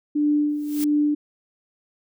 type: tone with tremolo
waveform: sine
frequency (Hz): 295.9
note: D4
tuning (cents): +13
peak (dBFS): -16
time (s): 0.15-1.15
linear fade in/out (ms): 10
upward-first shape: sine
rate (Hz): 1.5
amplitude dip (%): 65
type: noise with exponential growth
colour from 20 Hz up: blue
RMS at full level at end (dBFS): -29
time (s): 0.49-0.84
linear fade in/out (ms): 0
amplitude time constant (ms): 75
effects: none